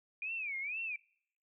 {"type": "tone with vibrato", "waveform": "sine", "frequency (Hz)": 2403, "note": "D7", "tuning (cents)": 39, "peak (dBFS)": -36, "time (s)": [0.22, 0.96], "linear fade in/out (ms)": 2, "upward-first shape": "sine", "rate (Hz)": 2.1, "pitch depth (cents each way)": 210, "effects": ["noise-tail reverb RT60 0.7 s tail -26 dB re dry"]}